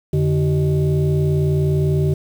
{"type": "tone with frequency modulation", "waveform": "sine", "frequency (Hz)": 147.5, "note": "D3", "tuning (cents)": 8, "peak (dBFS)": -14, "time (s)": [0.13, 2.14], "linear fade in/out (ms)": 5, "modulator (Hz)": 236, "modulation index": 0.9, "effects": ["7-bit"]}